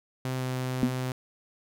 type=tone with pitch glide; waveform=sawtooth; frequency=129.4 to 128.28 Hz; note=C3 to C3; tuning=-19 to -34 cents; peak=-25 dBFS; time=0.25-1.12 s; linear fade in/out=2 ms; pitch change=-15 cents; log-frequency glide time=0.37-0.43 s
type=tone with exponential decay; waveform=sine; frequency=246.9 Hz; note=B3; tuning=in tune; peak=-16 dBFS; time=0.83-0.95 s; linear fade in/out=0 ms; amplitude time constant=26 ms
effects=none